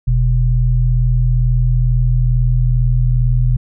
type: tone pair together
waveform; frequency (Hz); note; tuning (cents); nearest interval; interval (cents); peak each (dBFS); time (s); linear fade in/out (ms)
sine; 41.2 / 123.47; E1 / B2; 0 / 0; octave + perfect fifth; 1900; -13; 0.07-3.57; 10
effects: none